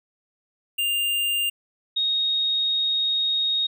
square / sine tone pair in turn, 2800 / 3738 Hz, F7 / A#7, +4 / +4 cents, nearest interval perfect fourth, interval 500 cents, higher second, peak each -22 / -20 dBFS, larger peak second, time 0.78-1.5 / 1.96-3.67 s, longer second, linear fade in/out 10 ms, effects none

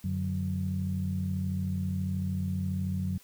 sine tone cluster, 92.7 / 146.8 / 185.3 Hz, F#2 / D3 / F#3, +4 / 0 / +3 cents, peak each -31 / -37 / -31 dBFS, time 0.04-3.18 s, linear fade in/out 5 ms, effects tanh soft clip ceiling -19 dBFS + white hiss -58 dBFS RMS until 3.23 s

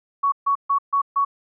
sine tone bursts, 1118 Hz, C#6, 14 cents sharp, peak -16 dBFS, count 5, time 0.23-1.25 s, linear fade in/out 10 ms, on 92 ms, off 140 ms, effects none

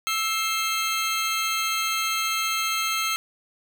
25% pulse tone cluster, 1317 / 2123 / 3192 Hz, E6 / C7 / G7, -2 / +25 / +31 cents, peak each -22 / -26 / -26 dBFS, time 0.07-3.16 s, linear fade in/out 0 ms, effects none

